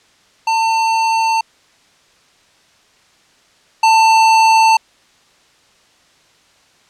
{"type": "tone pair in turn", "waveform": "square", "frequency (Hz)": [898, 891.3], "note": ["A5", "A5"], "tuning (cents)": [35, 22], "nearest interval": "unison", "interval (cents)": 13, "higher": "first", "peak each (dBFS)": [-13, -8], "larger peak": "second", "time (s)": [[0.47, 1.41], [3.83, 4.77]], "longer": "neither", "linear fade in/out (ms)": 5, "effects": ["white hiss -52 dBFS RMS until 6.89 s", "low-pass 6000 Hz 12 dB/octave"]}